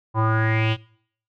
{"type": "tone with low-pass filter sweep", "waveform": "square", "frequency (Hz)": 110.6, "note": "A2", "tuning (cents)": 9, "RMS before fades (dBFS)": -20, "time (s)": [0.14, 0.77], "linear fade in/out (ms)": 50, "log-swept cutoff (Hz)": [980, 3200], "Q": 6, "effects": ["noise-tail reverb RT60 0.6 s tail -22 dB re dry"]}